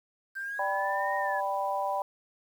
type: linear two-way sweep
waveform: sine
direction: up then down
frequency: 1568 to 1864.7 to 1672 Hz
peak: -33 dBFS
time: 0.35-1.41 s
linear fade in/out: 20 ms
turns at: 1.16 s
type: chord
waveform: sine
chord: G major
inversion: second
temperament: equal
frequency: 587.3 / 784 / 987.8 Hz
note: D5 / G5 / B5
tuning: 0 / 0 / 0 cents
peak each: -33 / -31 / -32 dBFS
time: 0.59-2.02 s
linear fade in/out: 2 ms
effects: 9-bit